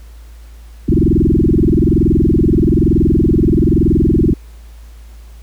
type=tone with frequency modulation; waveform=sine; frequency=197 Hz; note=G3; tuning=9 cents sharp; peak=-8 dBFS; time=0.88-4.34 s; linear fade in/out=10 ms; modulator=21.1 Hz; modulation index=7.7; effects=added 56 Hz sine -33 dBFS peak until 5.42 s + pink hiss -49 dBFS RMS until 5.42 s